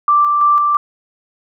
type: tone with tremolo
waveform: sine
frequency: 1174.7 Hz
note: D6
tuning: in tune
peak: -8 dBFS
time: 0.08-0.77 s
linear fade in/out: 2 ms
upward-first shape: square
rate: 3 Hz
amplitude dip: 30%
effects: none